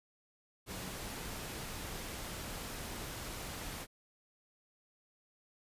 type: tone in noise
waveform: sine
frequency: 185 Hz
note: F#3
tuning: in tune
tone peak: -49 dBFS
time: 0.67-0.96 s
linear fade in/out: 50 ms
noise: pink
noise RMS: -43 dBFS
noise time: 0.66-3.87 s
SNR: -9 dB
effects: resampled to 32000 Hz